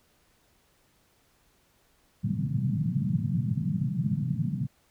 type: band-pass noise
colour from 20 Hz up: white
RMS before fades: -28 dBFS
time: 2.23-4.67 s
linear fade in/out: 20 ms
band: 110 to 200 Hz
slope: 48 dB/octave
effects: pink hiss -66 dBFS RMS until 4.9 s